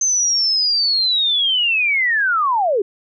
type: linear sweep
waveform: sine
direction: down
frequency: 6272 to 370 Hz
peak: -14 dBFS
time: 0.01-2.82 s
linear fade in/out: 5 ms
effects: none